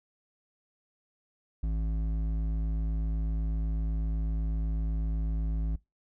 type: tone with hard clipping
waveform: sine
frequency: 54 Hz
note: A1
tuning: 32 cents flat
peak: -29 dBFS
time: 1.63-5.76 s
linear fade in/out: 5 ms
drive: 9 dB
effects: noise-tail reverb RT60 0.2 s tail -22 dB re dry